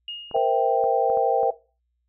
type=tone with exponential decay; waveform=sine; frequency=2852 Hz; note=F7; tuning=36 cents sharp; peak=-29 dBFS; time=0.08-0.77 s; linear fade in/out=2 ms; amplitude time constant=150 ms
type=clicks; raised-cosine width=1 ms; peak=-26 dBFS; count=6; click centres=0.313 / 0.364 / 0.84 / 1.1 / 1.173 / 1.432 s
type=chord; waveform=sine; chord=C dominant seventh; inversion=third; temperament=equal with one note detuned; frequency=466.2 / 519 / 659.3 / 784 Hz; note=Bb4 / C5 / E5 / G5; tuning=0 / -14 / 0 / 0 cents; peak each=-23 / -25 / -23 / -22 dBFS; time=0.34-1.51 s; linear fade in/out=10 ms
effects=noise-tail reverb RT60 0.3 s tail -17 dB re dry + added 60 Hz sine -70 dBFS peak until 2.08 s